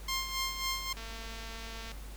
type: tone with tremolo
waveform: 10% pulse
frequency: 1059 Hz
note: C6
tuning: 21 cents sharp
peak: -22 dBFS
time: 0.08-0.93 s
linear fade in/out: 5 ms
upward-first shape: sine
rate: 3.7 Hz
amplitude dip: 60%
type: click train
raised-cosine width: 0.2 ms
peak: -28 dBFS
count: 215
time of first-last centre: 0.97-1.917 s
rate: 226 Hz
effects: added 50 Hz sine -43 dBFS peak until 2.16 s + pink hiss -52 dBFS RMS until 2.16 s